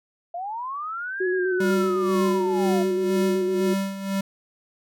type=linear two-way sweep; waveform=sine; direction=up then down; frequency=669 to 1700 to 669 Hz; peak=-28 dBFS; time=0.34-2.83 s; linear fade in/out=5 ms; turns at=1.27 s
type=tone with vibrato; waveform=sine; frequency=368.2 Hz; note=F#4; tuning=8 cents flat; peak=-21 dBFS; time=1.2-3.74 s; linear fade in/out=10 ms; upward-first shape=square; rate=7.9 Hz; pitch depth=27 cents each way
type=tone with tremolo; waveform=square; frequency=195.3 Hz; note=G3; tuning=6 cents flat; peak=-22 dBFS; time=1.6-4.21 s; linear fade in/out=5 ms; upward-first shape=sine; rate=2 Hz; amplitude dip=70%
effects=none